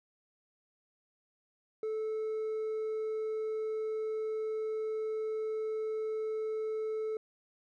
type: tone with hard clipping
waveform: sine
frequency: 436.4 Hz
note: A4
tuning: 14 cents flat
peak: -33 dBFS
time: 1.83-7.17 s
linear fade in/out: 2 ms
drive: 2 dB
effects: none